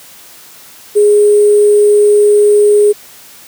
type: tone with sample-and-hold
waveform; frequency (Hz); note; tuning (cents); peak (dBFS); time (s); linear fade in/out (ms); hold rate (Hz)
sine; 415.3; G#4; 0; -4; 0.95-2.93; 20; 8820
effects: white hiss -37 dBFS RMS until 3.47 s + high-pass 100 Hz 12 dB/octave